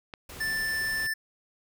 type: click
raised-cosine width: 0.3 ms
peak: -23 dBFS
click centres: 0.138 s
type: noise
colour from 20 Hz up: pink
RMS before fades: -43 dBFS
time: 0.29-1.07 s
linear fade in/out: 5 ms
type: tone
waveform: square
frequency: 1766 Hz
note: A6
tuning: 6 cents sharp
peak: -28 dBFS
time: 0.4-1.14 s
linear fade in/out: 10 ms
effects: none